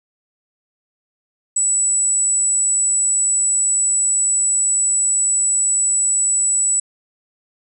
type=tone; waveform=sine; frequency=7902 Hz; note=B8; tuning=in tune; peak=-14 dBFS; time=1.56-6.8 s; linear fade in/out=5 ms; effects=none